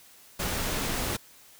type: noise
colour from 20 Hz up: pink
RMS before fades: -30 dBFS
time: 0.39-1.17 s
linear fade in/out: 10 ms
effects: white hiss -54 dBFS RMS until 1.59 s